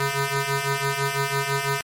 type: ring-modulated tone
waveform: 10% pulse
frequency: 277.2 Hz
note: C#4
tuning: in tune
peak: -11 dBFS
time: 0-1.81 s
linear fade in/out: 2 ms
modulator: 696 Hz
effects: MP3 64 kbps